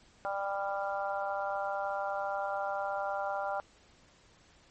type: harmonic tone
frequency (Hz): 198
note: G3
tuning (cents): +18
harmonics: 3 / 4 / 5 / 6 / 7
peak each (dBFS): -36 / -35 / -41 / -44 / -39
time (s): 0.25-3.6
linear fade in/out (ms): 0
effects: pink hiss -62 dBFS RMS until 4.7 s + MP3 32 kbps